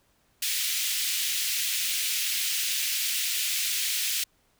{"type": "high-pass noise", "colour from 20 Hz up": "pink", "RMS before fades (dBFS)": -28, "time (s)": [0.42, 4.24], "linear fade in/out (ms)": 5, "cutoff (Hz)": 2400, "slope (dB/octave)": 24, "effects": ["pink hiss -67 dBFS RMS until 4.59 s"]}